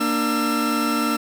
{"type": "tone cluster", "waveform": "40% pulse", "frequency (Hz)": [234, 296.6, 1345], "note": ["A#3", "D4", "E6"], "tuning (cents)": [7, 17, 34], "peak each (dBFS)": -23, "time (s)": [0, 1.17], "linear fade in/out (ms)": 10, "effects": []}